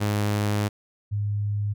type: tone pair in turn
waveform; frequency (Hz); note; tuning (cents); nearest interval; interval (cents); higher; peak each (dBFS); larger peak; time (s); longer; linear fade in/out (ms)
sawtooth / sine; 103.83 / 103.11; G#2 / G#2; 0 / -12; unison; 12; first; -18 / -23; first; 0-0.69 / 1.11-1.74; first; 20
effects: none